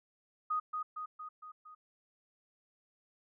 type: tone with echo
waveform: sine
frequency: 1244.5 Hz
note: D#6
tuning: in tune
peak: -30 dBFS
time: 0.5-0.6 s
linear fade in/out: 10 ms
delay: 230 ms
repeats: 5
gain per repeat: -4 dB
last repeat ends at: 1.75 s
effects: none